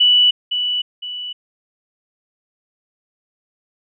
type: tone with echo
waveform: sine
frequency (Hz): 2960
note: F#7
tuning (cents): 0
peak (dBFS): -9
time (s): 0-0.31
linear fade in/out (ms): 10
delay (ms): 510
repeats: 2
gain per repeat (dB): -8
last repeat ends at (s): 1.33
effects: none